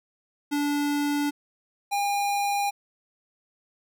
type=tone pair in turn; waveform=square; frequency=290 / 808.7 Hz; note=D4 / G#5; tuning=-22 / -46 cents; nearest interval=octave + tritone; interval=1776 cents; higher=second; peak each=-24 dBFS; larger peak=neither; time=0.51-1.31 / 1.91-2.71 s; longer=neither; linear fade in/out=20 ms; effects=none